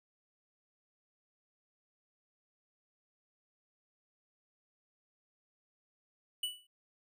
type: tone with exponential decay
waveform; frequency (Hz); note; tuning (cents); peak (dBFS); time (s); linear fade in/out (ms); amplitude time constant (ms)
square; 2960; F#7; 0; -31; 6.43-6.67; 5; 51
effects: none